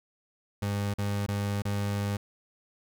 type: tone with dropouts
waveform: 30% pulse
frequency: 101.5 Hz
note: G#2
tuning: 39 cents flat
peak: -25 dBFS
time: 0.62-2.17 s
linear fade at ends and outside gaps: 5 ms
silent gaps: 0.939-0.984 / 1.264-1.284 / 1.621-1.652 s
effects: none